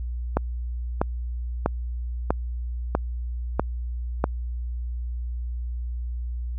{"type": "click train", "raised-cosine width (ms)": 1, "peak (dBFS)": -6, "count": 7, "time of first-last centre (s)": [0.37, 4.241], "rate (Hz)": 1.55, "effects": ["added 60 Hz sine -27 dBFS peak until 6.58 s"]}